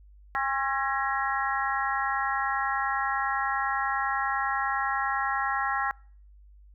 harmonic tone with a mistuned harmonic, 270 Hz, C#4, 45 cents flat, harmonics 3 / 4 / 5 / 6 / 7, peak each -30 / -31 / -32 / -33 / -33 dBFS, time 0.35-5.91 s, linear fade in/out 0 ms, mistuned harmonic 6, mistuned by +45 cents, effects noise-tail reverb RT60 0.5 s tail -26 dB re dry + added 50 Hz sine -50 dBFS peak until 6.74 s

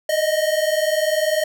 square tone pair together, 610.9 / 631 Hz, D#5 / D#5, -32 / +24 cents, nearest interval minor second, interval 56 cents, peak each -21 dBFS, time 0.09-1.44 s, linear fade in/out 5 ms, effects none

